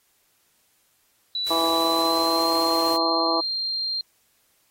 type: tone with pitch glide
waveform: sine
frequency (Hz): 3951 to 4186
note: B7 to C8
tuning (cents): 0 to 0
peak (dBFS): -24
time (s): 1.35-4.01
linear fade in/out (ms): 2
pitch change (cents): +100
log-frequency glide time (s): 1.73-2.51
type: noise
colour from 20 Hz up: white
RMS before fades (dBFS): -36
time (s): 1.46-2.97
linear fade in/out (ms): 10
type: harmonic tone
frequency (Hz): 165.1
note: E3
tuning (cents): +3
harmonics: 2 / 3 / 4 / 5 / 6 / 7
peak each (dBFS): -27 / -30 / -27 / -29 / -28 / -27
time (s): 1.5-3.41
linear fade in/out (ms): 10
effects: white hiss -65 dBFS RMS until 4.7 s + AAC 48 kbps